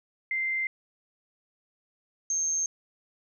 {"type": "tone pair in turn", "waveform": "sine", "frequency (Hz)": [2086, 6382], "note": ["C7", "G8"], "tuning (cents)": [-6, 30], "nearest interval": "octave + perfect fifth", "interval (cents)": 1936, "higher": "second", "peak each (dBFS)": [-26, -25], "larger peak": "second", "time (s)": [[0.31, 0.67], [2.3, 2.66]], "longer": "neither", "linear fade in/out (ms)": 2, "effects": []}